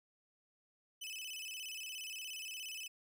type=tone with vibrato; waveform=sawtooth; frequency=2794 Hz; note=F7; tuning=in tune; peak=-40 dBFS; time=1.01-2.88 s; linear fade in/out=10 ms; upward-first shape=square; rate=17 Hz; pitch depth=130 cents each way; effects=none